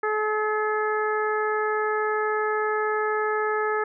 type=harmonic tone with a mistuned harmonic; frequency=428.2 Hz; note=A4; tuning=47 cents flat; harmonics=1 / 2 / 3 / 4 / 5; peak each=-25 / -30 / -28 / -30 / -39 dBFS; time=0.03-3.84 s; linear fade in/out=5 ms; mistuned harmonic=5; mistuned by=-38 cents; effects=none